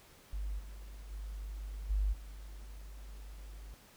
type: tone with level steps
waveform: sine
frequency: 50.2 Hz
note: G1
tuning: 42 cents sharp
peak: -35 / -45 / -39 / -28 / -45 dBFS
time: 0.33-3.74 s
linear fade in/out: 0 ms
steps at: 0.58 / 1.1 / 1.89 / 2.12 s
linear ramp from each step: 20 ms
effects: pink hiss -60 dBFS RMS until 3.96 s